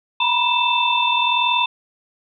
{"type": "tone cluster", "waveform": "sine", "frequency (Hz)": [951, 992, 2645, 3569], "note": ["A#5", "B5", "E7", "A7"], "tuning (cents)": [34, 7, 5, 24], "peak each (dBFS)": -21, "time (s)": [0.2, 1.66], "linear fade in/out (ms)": 5, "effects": []}